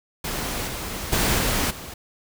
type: noise with level steps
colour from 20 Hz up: pink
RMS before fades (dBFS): -28 / -31 / -21 / -23 / -37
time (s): 0.24-1.94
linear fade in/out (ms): 5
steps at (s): 0.67 / 1.12 / 1.38 / 1.7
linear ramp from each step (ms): 10
effects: none